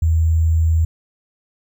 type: tone with sample-and-hold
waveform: sine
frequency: 81.1 Hz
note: E2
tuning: 28 cents flat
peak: -12 dBFS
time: 0.02-0.85 s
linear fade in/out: 5 ms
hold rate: 7350 Hz
effects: none